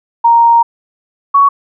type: tone pair in turn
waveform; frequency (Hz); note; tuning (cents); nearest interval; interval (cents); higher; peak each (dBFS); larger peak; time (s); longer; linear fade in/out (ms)
sine; 932.3 / 1119; A#5 / C#6; 0 / +16; minor third; 316; second; -4; neither; 0.24-0.63 / 1.34-1.49; first; 10
effects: none